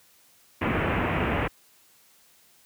pink low-pass noise, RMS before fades -25 dBFS, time 0.61-1.48 s, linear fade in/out 10 ms, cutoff 2700 Hz, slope 48 dB/octave, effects white hiss -59 dBFS RMS until 2.65 s + high-pass 60 Hz 12 dB/octave

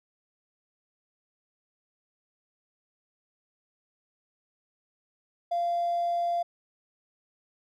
triangle tone with hard clipping, 691 Hz, F5, 19 cents flat, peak -25 dBFS, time 5.51-6.43 s, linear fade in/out 10 ms, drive 3 dB, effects none

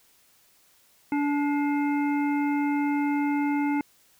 harmonic tone with a mistuned harmonic, 288.5 Hz, D4, 31 cents flat, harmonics 1 / 3 / 5 / 7 / 9, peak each -23 / -31 / -40 / -36 / -46 dBFS, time 1.12-3.81 s, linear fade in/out 2 ms, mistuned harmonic 7, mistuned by +79 cents, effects white hiss -61 dBFS RMS until 4.19 s

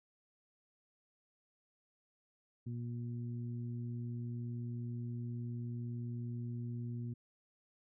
harmonic tone, 119.3 Hz, A#2, 41 cents sharp, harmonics 1 / 2 / 3, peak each -39 / -45 / -56 dBFS, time 2.66-7.14 s, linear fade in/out 10 ms, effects none

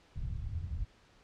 white low-pass noise, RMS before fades -37 dBFS, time 0.15-0.85 s, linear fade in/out 10 ms, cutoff 110 Hz, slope 24 dB/octave, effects pink hiss -63 dBFS RMS until 1.23 s + low-pass 5000 Hz 12 dB/octave

